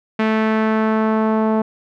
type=tone with low-pass filter sweep; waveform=sawtooth; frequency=219 Hz; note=A3; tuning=8 cents flat; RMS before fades=-17 dBFS; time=0.19-1.62 s; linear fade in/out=5 ms; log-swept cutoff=2300 to 890 Hz; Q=1.4; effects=none